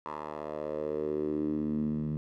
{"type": "tone with band-pass filter sweep", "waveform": "10% pulse", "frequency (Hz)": 75.9, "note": "D#2", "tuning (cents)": -42, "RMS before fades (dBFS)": -33, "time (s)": [0.06, 2.17], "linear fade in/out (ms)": 0, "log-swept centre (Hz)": [950, 170], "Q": 4, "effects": []}